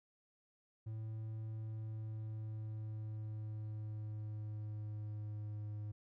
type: tone with pitch glide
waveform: triangle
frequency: 110 to 105.28 Hz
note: A2 to G#2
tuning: 0 to +24 cents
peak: -39 dBFS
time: 0.86-5.92 s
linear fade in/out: 10 ms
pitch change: -76 cents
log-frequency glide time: 1.48-5.78 s
effects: none